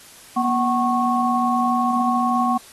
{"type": "tone cluster", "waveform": "sine", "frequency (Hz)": [240, 751, 1096], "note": ["B3", "F#5", "C#6"], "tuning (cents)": [-49, 26, -20], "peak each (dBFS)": -21, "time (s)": [0.36, 2.58], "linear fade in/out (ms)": 10, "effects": ["white hiss -45 dBFS RMS until 2.72 s", "AAC 32 kbps"]}